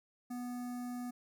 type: tone with notch filter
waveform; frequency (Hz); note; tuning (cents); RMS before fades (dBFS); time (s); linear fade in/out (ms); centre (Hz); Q
square; 245.6; B3; -9; -41; 0.3-1.11; 10; 3100; 0.51
effects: none